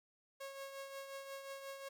sawtooth tone with tremolo, 547 Hz, C#5, 23 cents flat, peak -40 dBFS, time 0.4-1.89 s, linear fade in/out 10 ms, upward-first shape triangle, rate 5.6 Hz, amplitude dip 55%, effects none

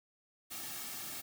white noise with comb filter, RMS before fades -43 dBFS, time 0.5-1.22 s, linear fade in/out 20 ms, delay 2 ms, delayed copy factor -0.6, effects none

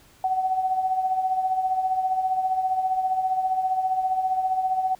sine tone with tremolo, 752 Hz, F#5, 28 cents sharp, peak -18 dBFS, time 0.24-4.95 s, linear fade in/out 2 ms, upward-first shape triangle, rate 15 Hz, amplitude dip 65%, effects pink hiss -55 dBFS RMS until 4.99 s

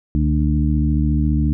harmonic tone with a mistuned harmonic, 74.4 Hz, D2, 23 cents sharp, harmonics 1 / 2 / 3 / 4, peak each -17 / -20 / -22 / -23 dBFS, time 0.15-1.53 s, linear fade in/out 0 ms, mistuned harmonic 1, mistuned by -85 cents, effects none

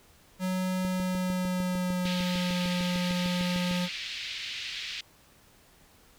square tone with pitch glide, 185 to 178.7 Hz, F#3 to F3, 0 to +40 cents, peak -28 dBFS, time 0.39-3.89 s, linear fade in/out 50 ms, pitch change -60 cents, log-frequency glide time 0.82-2.67 s
click train, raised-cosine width 3 ms, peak -26 dBFS, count 20, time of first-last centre 0.85-3.711 s, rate 6.64 Hz
white band-pass noise, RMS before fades -37 dBFS, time 2.05-5.01 s, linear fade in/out 5 ms, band 2100 to 4100 Hz, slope 24 dB/octave
effects pink hiss -59 dBFS RMS until 6.18 s

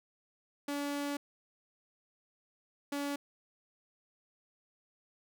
sawtooth tone pair in turn, 286.3 / 284.7 Hz, D4 / C#4, -44 / +46 cents, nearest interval unison, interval 10 cents, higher first, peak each -30 / -30 dBFS, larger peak neither, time 0.68-1.17 / 2.92-3.16 s, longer first, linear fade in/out 5 ms, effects none

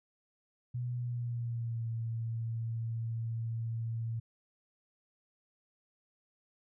sine tone with pitch glide, 122.5 to 114.3 Hz, B2 to A#2, -14 to -34 cents, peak -33 dBFS, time 0.74-4.2 s, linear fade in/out 10 ms, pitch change -120 cents, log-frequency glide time 0.94-1.88 s, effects none

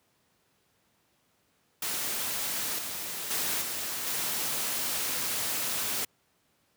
white noise with level steps, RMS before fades -32 / -36 / -30 / -34 / -31 dBFS, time 1.82-6.05 s, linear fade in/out 5 ms, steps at 2.78 / 3.3 / 3.61 / 4.06 s, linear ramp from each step 10 ms, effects pink hiss -70 dBFS RMS until 6.76 s + high-pass 100 Hz 12 dB/octave

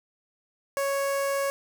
sawtooth tone with notch filter, 554.4 Hz, C#5, in tune, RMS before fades -27 dBFS, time 0.77-1.5 s, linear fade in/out 0 ms, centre 3600 Hz, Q 1.3, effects none

